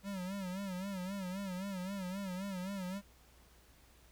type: tone with vibrato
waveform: square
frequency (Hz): 190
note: F#3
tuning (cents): +46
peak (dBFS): -39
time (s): 0.03-3.02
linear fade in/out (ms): 50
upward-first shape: sine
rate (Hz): 3.8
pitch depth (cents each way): 100
effects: added 60 Hz sine -63 dBFS peak until 4.11 s + pink hiss -65 dBFS RMS until 4.11 s